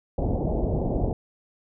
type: low-pass noise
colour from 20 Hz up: pink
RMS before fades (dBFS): -25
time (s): 0.18-1.13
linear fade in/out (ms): 2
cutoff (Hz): 750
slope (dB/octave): 48
effects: none